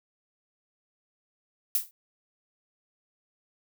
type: noise with exponential decay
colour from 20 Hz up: violet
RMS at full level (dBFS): -21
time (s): 1.75-1.91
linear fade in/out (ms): 1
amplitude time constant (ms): 33
effects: none